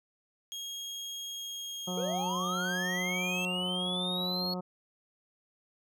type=tone with pitch glide; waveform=30% pulse; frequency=3266 to 3208 Hz; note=G#7 to G7; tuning=-30 to +39 cents; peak=-35 dBFS; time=0.52-3.45 s; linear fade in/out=0 ms; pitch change=-31 cents; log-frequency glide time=1.31-3.33 s
type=harmonic tone; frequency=181.3 Hz; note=F#3; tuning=35 cents flat; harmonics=1 / 2 / 3 / 4 / 5 / 6 / 7; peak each=-35 / -42 / -41 / -44 / -46 / -52 / -48 dBFS; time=1.87-4.61 s; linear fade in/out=10 ms
type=linear sweep; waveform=triangle; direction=up; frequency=440 to 4360 Hz; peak=-31 dBFS; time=1.97-4.54 s; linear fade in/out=5 ms
effects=none